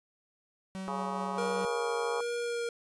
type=tone with tremolo; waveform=45% pulse; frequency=190 Hz; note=F#3; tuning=46 cents sharp; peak=-36 dBFS; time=0.75-1.65 s; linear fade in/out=0 ms; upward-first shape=triangle; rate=4.8 Hz; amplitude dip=25%
type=harmonic tone; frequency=139 Hz; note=C#3; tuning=5 cents sharp; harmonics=3 / 4 / 5 / 6 / 7 / 8 / 9; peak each=-42 / -44 / -42 / -39 / -40 / -40 / -42 dBFS; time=0.88-2.21 s; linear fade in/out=0 ms
type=tone with vibrato; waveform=square; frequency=472.7 Hz; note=A#4; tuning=24 cents sharp; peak=-32 dBFS; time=1.38-2.69 s; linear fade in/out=2 ms; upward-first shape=sine; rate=1.3 Hz; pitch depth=12 cents each way
effects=resampled to 24000 Hz